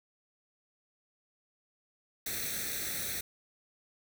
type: noise with comb filter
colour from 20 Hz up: white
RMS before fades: -36 dBFS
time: 2.26-3.21 s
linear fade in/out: 5 ms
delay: 0.5 ms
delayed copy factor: +0.8
effects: none